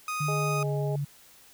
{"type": "tone", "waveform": "30% pulse", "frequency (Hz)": 1244.5, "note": "D#6", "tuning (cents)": 0, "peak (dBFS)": -27, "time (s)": [0.08, 0.63], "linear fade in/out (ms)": 2}
{"type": "tone with pitch glide", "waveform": "sine", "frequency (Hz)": [149.7, 142.77], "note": ["D3", "D3"], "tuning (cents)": [33, -49], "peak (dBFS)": -27, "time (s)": [0.2, 1.05], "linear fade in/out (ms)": 10, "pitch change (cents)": -82, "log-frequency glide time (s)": [0.5, 0.68]}
{"type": "harmonic tone", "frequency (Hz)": 207.7, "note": "G#3", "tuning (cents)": 0, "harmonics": [2, 3, 4], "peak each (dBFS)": [-33, -35, -40], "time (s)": [0.28, 0.96], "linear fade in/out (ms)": 5}
{"effects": ["white hiss -55 dBFS RMS until 1.53 s"]}